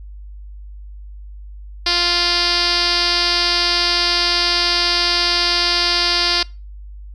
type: tone with low-pass filter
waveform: 5% pulse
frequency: 349.2 Hz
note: F4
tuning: in tune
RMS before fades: -17 dBFS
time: 1.86-6.43 s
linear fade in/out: 5 ms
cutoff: 4900 Hz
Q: 6.1
effects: noise-tail reverb RT60 0.3 s tail -24 dB re dry + added 50 Hz sine -32 dBFS peak until 7.14 s